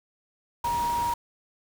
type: tone in noise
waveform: sine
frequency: 948 Hz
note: A#5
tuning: 29 cents sharp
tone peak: -24 dBFS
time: 0.64-1.14 s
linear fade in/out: 5 ms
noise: pink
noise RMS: -37 dBFS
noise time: 0.64-1.14 s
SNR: +10 dB
effects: none